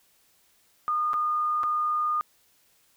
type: tone with dropouts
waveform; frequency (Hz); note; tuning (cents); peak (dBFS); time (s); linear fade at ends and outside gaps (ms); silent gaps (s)
sine; 1221; D#6; -33; -23; 0.88-2.21; 0; 1.133-1.14 / 1.633-1.638
effects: white hiss -64 dBFS RMS until 2.96 s